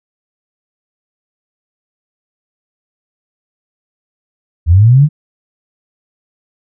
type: linear sweep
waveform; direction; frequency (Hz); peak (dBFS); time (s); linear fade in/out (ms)
sine; up; 75.7 to 155.56; -3; 4.66-5.09; 50
effects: none